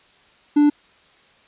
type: tone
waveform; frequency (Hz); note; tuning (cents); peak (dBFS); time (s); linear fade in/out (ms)
triangle; 293.7; D4; 0; -9; 0.56-0.7; 10
effects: white hiss -54 dBFS RMS until 1.47 s + resampled to 8000 Hz